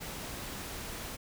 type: noise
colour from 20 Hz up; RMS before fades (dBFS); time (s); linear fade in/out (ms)
pink; -41; 0-1.17; 20
effects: none